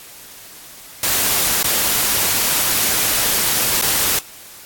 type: noise with dropouts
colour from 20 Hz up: white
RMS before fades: -17 dBFS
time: 1.03-4.19 s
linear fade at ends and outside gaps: 2 ms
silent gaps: 1.628-1.642 / 3.814-3.822 s
effects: white hiss -39 dBFS RMS until 4.65 s + AAC 64 kbps